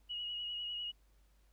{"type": "tone with vibrato", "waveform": "sine", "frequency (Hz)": 2900, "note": "F#7", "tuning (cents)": -35, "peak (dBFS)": -38, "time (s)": [0.09, 0.92], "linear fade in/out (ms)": 20, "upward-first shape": "triangle", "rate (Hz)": 10, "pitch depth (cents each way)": 28, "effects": ["added 50 Hz sine -65 dBFS peak until 1.52 s", "pink hiss -75 dBFS RMS until 1.52 s"]}